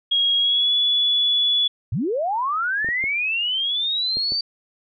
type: tone with pitch glide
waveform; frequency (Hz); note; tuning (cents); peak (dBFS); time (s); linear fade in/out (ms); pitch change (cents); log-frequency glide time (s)
sine; 3289 to 3419; G#7 to G#7; -18 to +50; -16; 0.11-1.68; 10; +68; 0.38-0.74
type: linear sweep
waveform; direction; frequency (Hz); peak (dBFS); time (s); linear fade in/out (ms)
sine; up; 83.4 to 4654; -20; 1.92-4.41; 5
type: clicks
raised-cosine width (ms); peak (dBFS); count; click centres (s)
2; -22; 5; 2.846 / 2.888 / 3.04 / 4.17 / 4.321
effects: none